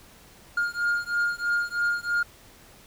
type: beating tone pair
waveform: triangle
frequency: 1414 / 1417.1 Hz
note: F6 / F6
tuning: +21 / +25 cents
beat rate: 3.1 Hz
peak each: -25 dBFS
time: 0.57-2.23 s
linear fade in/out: 5 ms
effects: pink hiss -52 dBFS RMS until 2.86 s

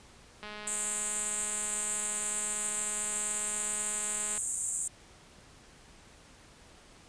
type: click train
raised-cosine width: 0.3 ms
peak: -27 dBFS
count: 830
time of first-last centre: 0.43-4.378 s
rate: 210 Hz
type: band-pass noise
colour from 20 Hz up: pink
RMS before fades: -34 dBFS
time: 0.67-4.88 s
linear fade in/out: 5 ms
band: 7100 to 9200 Hz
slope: 96 dB/octave
effects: pink hiss -56 dBFS RMS until 7.08 s + resampled to 22050 Hz

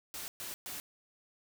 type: noise bursts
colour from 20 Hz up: white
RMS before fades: -42 dBFS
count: 3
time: 0.14-0.8 s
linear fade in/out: 0 ms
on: 140 ms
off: 120 ms
effects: none

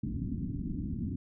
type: low-pass noise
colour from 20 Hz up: white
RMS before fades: -35 dBFS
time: 0.03-1.16 s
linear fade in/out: 5 ms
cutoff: 280 Hz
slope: 48 dB/octave
effects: none

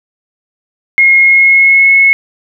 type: tone with pitch glide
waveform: sine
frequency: 2152 to 2186 Hz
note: C7 to C#7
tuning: +48 to -25 cents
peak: -3 dBFS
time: 0.98-2.13 s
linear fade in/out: 0 ms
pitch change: +27 cents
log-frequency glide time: 1.19-1.91 s
effects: none

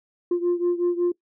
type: beating tone pair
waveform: sine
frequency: 349.2 / 354.6 Hz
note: F4 / F4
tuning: 0 / +26 cents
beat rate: 5.4 Hz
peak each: -20 / -23 dBFS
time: 0.31-1.12 s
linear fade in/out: 5 ms
effects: noise-tail reverb RT60 0.1 s tail -22 dB re dry + tanh soft clip ceiling -16 dBFS

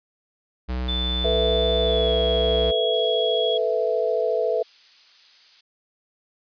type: tone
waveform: square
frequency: 62.6 Hz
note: B1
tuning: 24 cents sharp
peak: -25 dBFS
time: 0.68-2.72 s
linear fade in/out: 20 ms
type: tone with pitch glide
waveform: sine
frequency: 3520 to 3322 Hz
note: A7 to G#7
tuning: 0 to 0 cents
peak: -25 dBFS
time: 0.88-3.58 s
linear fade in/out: 10 ms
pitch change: -100 cents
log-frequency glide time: 1.8-2.15 s
type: chord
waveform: sine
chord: A suspended second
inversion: none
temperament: equal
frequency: 440 / 493.9 / 659.3 Hz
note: A4 / B4 / E5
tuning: 0 / 0 / 0 cents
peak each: -24 dBFS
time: 1.24-4.63 s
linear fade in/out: 10 ms
type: noise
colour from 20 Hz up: violet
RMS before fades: -38 dBFS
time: 2.93-5.61 s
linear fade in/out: 5 ms
effects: resampled to 11025 Hz

